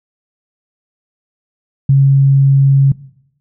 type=tone; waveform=sine; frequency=137.2 Hz; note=C#3; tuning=17 cents flat; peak=-5 dBFS; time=1.89-2.92 s; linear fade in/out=5 ms; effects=noise-tail reverb RT60 0.8 s tail -20 dB re dry